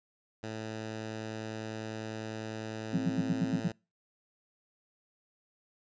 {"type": "tone with pitch glide", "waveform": "10% pulse", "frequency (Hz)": [110, 111.34], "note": ["A2", "A2"], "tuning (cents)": [0, 21], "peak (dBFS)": -29, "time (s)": [0.43, 3.72], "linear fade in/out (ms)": 5, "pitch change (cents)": 21, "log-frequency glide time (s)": [3.05, 3.59]}
{"type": "tone", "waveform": "sine", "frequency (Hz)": 263.2, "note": "C4", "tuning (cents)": 10, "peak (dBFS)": -32, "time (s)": [2.93, 3.6], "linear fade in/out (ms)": 2}
{"type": "tone bursts", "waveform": "sine", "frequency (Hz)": 175.5, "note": "F3", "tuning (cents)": 9, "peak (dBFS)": -25, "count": 7, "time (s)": [2.94, 3.683], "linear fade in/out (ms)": 10, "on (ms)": 41, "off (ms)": 76}
{"effects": ["noise-tail reverb RT60 0.3 s tail -26 dB re dry", "resampled to 16000 Hz"]}